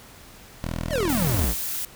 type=tone; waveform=10% pulse; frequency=41.2 Hz; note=E1; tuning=in tune; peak=-19 dBFS; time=0.64-1.46 s; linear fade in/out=0 ms
type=exponential sweep; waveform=square; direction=down; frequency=698.5 to 47.11 Hz; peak=-23 dBFS; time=0.89-1.55 s; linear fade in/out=50 ms
type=noise; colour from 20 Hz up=blue; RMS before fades=-29 dBFS; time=1.09-1.85 s; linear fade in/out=2 ms
effects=pink hiss -47 dBFS RMS until 1.95 s